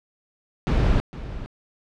brown noise with echo, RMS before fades -19 dBFS, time 0.67-1 s, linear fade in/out 0 ms, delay 460 ms, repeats 1, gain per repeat -14 dB, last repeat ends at 1.46 s, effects low-pass 4000 Hz 12 dB/octave

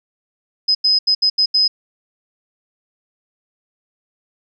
sine tone bursts at uneven times, 5050 Hz, D#8, 25 cents sharp, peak -11 dBFS, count 6, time 0.68-0.75 / 0.84-0.99 / 1.07-1.15 / 1.22-1.3 / 1.38-1.46 / 1.54-1.68 s, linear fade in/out 10 ms, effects none

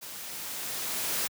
white noise with level ramp, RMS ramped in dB -42 to -29 dBFS, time 0.01-1.28 s, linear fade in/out 20 ms, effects high-pass 100 Hz 12 dB/octave

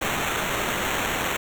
violet noise with sample-and-hold, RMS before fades -26 dBFS, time 0.01-1.37 s, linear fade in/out 10 ms, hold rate 4900 Hz, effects none

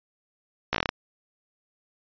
slowing click train, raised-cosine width 0.3 ms, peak -7 dBFS, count 8, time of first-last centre 0.73-0.891 s, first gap 15 ms, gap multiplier 1.14, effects resampled to 11025 Hz

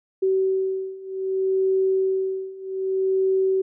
sine beating tone pair, 380.7 / 381.34 Hz, F#4 / G4, +49 / -48 cents, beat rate 0.64 Hz, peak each -24 / -22 dBFS, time 0.22-3.62 s, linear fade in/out 10 ms, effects none

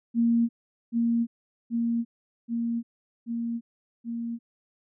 sine tone with echo, 233.1 Hz, A#3, in tune, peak -19 dBFS, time 0.14-0.49 s, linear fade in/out 50 ms, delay 780 ms, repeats 5, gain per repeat -2 dB, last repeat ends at 4.39 s, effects none

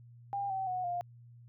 sine tone with pitch steps, 800 / 766.5 / 734.5 / 703.7 Hz, G5 / G5 / F#5 / F5, +35 / -39 / -13 / +13 cents, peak -32 dBFS, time 0.33-1.01 s, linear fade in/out 0 ms, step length 170 ms, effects added 119 Hz sine -52 dBFS peak until 1.48 s

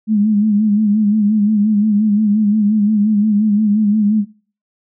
sine tone with vibrato, 210.5 Hz, G#3, 24 cents sharp, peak -10 dBFS, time 0.07-4.25 s, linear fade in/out 50 ms, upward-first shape sine, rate 5.7 Hz, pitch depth 65 cents each way, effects noise-tail reverb RT60 0.4 s tail -20 dB re dry

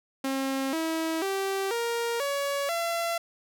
sawtooth tone with pitch steps, 268.8 / 323.4 / 389 / 468 / 563 / 677.3 Hz, C4 / E4 / G4 / A#4 / C#5 / E5, +47 / -33 / -13 / +7 / +27 / +47 cents, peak -23 dBFS, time 0.24-3.18 s, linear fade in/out 5 ms, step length 490 ms, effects none

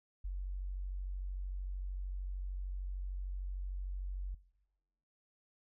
sine tone, 46.62 Hz, F#1, 14 cents sharp, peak -36 dBFS, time 0.24-4.35 s, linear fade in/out 10 ms, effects noise-tail reverb RT60 1.0 s tail -21 dB re dry

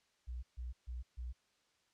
sine tone bursts, 61 Hz, B1, 21 cents flat, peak -40 dBFS, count 4, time 0.27-1.33 s, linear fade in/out 20 ms, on 160 ms, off 140 ms, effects white hiss -75 dBFS RMS until 1.93 s + low-pass 6000 Hz 12 dB/octave

